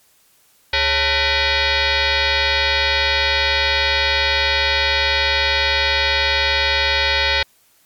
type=tone with frequency modulation; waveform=sine; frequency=890 Hz; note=A5; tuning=20 cents sharp; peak=-14 dBFS; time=0.73-7.43 s; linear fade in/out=5 ms; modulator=480 Hz; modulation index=7.4; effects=white hiss -56 dBFS RMS until 7.85 s + MP3 96 kbps